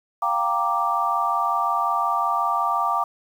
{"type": "chord", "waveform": "sine", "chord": "G minor seventh", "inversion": "third", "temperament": "equal", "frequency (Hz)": [698.5, 784, 932.3, 1174.7], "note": ["F5", "G5", "Bb5", "D6"], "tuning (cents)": [0, 0, 0, 0], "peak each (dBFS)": [-27, -27, -26, -22], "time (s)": [0.22, 3.04], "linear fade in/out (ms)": 5, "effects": ["8-bit"]}